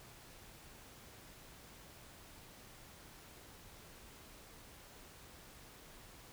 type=silence; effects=pink hiss -57 dBFS RMS until 6.32 s